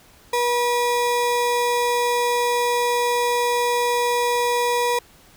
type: ring-modulated tone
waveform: square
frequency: 726 Hz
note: F#5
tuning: 33 cents flat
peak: -16 dBFS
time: 0.33-4.99 s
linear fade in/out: 5 ms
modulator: 243 Hz
effects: pink hiss -51 dBFS RMS until 5.36 s

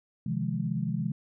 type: chord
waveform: sine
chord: F minor seventh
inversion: second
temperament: just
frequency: 130.96 / 157.15 / 174.61 / 209.5 Hz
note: C3 / Eb3 / F3 / Ab3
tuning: +2 / +18 / 0 / +15 cents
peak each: -33 dBFS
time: 0.26-1.12 s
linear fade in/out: 5 ms
effects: none

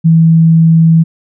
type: tone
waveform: sine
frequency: 163.3 Hz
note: E3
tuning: 16 cents flat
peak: -3 dBFS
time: 0.04-1.04 s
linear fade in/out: 20 ms
effects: none

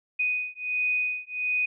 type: beating tone pair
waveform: sine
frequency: 2489 / 2490.4 Hz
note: D#7 / D#7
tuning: 0 / +1 cents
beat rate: 1.4 Hz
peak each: -28 dBFS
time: 0.19-1.66 s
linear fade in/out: 10 ms
effects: none

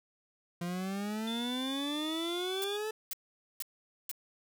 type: exponential sweep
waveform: 40% pulse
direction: up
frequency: 171.5 to 440 Hz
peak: -33 dBFS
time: 0.61-2.91 s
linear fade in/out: 5 ms
type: tone with pitch glide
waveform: triangle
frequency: 3520 to 3456 Hz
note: A7 to A7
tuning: 0 to -32 cents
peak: -37 dBFS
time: 1.27-2.77 s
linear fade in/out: 5 ms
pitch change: -32 cents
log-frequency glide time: 1.41-2.61 s
type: noise bursts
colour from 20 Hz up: blue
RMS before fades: -37 dBFS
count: 4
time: 2.62-4.114 s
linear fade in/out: 0 ms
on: 21 ms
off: 470 ms
effects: none

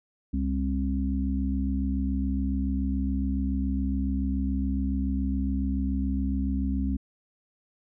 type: harmonic tone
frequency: 67.1 Hz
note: C2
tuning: 44 cents sharp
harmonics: 1 / 3 / 4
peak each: -27 / -30 / -30 dBFS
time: 0.33-6.97 s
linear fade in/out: 10 ms
effects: none

